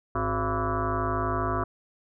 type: tone with frequency modulation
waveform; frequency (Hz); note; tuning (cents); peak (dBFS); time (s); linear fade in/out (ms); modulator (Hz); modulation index
sine; 523.3; C5; 0; -24; 0.15-1.64; 5; 157; 5.2
effects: none